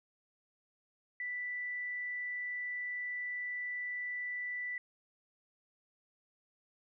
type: tone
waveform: sine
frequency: 1975.5 Hz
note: B6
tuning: in tune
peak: -36 dBFS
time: 1.2-4.78 s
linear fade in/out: 2 ms
effects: none